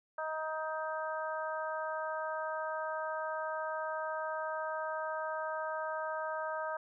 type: harmonic tone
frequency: 314 Hz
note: D#4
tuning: 16 cents sharp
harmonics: 2 / 3 / 4 / 5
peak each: -38 / -40 / -41 / -42 dBFS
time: 0.18-6.77 s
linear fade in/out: 5 ms
effects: none